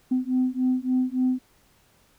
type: beating tone pair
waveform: sine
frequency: 253.6 / 257.1 Hz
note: B3 / C4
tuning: +46 / -30 cents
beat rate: 3.5 Hz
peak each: -23 / -23 dBFS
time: 0.11-1.39 s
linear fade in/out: 10 ms
effects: tanh soft clip ceiling -15 dBFS + pink hiss -61 dBFS RMS until 2.18 s